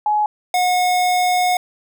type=tone pair in turn; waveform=sine / square; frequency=843 / 725.6 Hz; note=G#5 / F#5; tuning=+26 / -34 cents; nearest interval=minor third; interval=260 cents; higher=first; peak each=-14 / -15 dBFS; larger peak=first; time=0.06-0.26 / 0.54-1.57 s; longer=second; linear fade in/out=2 ms; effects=none